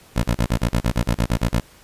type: tone bursts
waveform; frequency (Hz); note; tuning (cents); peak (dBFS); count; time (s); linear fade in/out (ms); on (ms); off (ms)
15% pulse; 58; A#1; -8; -10; 13; 0.16-1.6; 5; 72; 42
effects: pink hiss -49 dBFS RMS until 1.83 s + resampled to 32000 Hz